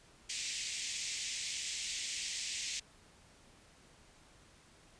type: band-pass noise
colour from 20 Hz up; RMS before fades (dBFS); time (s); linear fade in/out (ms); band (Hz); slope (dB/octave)
white; -40; 0.29-2.8; 10; 2000 to 8000; 48
effects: pink hiss -62 dBFS RMS until 4.99 s + resampled to 22050 Hz